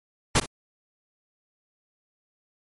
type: noise with echo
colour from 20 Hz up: pink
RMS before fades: -19 dBFS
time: 0.35-0.4 s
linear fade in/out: 5 ms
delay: 61 ms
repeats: 1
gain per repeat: -15 dB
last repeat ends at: 0.461 s
effects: MP3 48 kbps